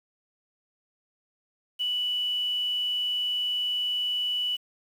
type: tone with quantisation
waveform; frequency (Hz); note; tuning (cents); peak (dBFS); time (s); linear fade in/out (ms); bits
sine; 2960; F#7; 0; -25; 1.79-4.57; 20; 8
effects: none